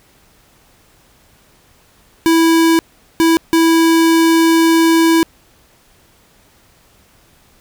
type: tone bursts at uneven times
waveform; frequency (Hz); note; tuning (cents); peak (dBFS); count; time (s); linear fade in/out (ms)
square; 328.5; E4; -6; -9; 3; 2.26-2.79 / 3.2-3.37 / 3.53-5.23; 0
effects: pink hiss -51 dBFS RMS until 7.6 s